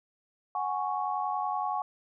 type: chord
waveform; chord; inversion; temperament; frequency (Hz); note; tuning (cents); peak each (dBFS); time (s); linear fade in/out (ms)
sine; F# suspended second; none; equal; 740 / 830.6 / 1108.7; F#5 / G#5 / C#6; 0 / 0 / 0; -33 / -32 / -33; 0.55-1.82; 2
effects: none